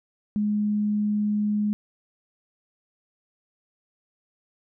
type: tone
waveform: sine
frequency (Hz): 209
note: G#3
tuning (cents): +11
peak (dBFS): -21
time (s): 0.36-1.73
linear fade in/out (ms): 0
effects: none